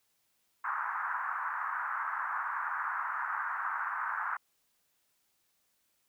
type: band-pass noise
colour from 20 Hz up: white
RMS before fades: -35 dBFS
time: 0.64-4.37 s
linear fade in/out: 5 ms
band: 910 to 1600 Hz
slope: 48 dB/octave
effects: white hiss -75 dBFS RMS until 6.08 s